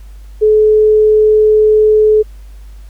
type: tone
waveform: sine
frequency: 429 Hz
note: A4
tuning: 44 cents flat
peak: -5 dBFS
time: 0.41-2.23 s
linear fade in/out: 20 ms
effects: added 50 Hz sine -30 dBFS peak until 2.89 s + pink hiss -50 dBFS RMS until 2.89 s